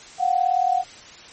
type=tone pair together; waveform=sine; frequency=713.6 / 752 Hz; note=F5 / F#5; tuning=+37 / +28 cents; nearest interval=minor second; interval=91 cents; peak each=-20 / -20 dBFS; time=0.18-0.84 s; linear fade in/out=50 ms; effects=white hiss -43 dBFS RMS until 1.32 s + MP3 32 kbps